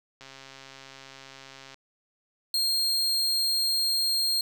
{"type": "click train", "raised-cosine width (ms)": 0.2, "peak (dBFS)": -28, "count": 208, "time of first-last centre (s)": [0.21, 1.743], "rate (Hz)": 135}
{"type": "tone", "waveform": "40% pulse", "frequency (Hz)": 4219, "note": "C8", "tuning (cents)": 14, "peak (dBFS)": -22, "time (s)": [2.54, 4.41], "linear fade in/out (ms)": 2}
{"effects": []}